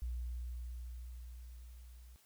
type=tone with level ramp; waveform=sine; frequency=60.4 Hz; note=B1; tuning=38 cents flat; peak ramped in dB=-36 to -53 dBFS; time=0.02-2.16 s; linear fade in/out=0 ms; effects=white hiss -68 dBFS RMS until 2.25 s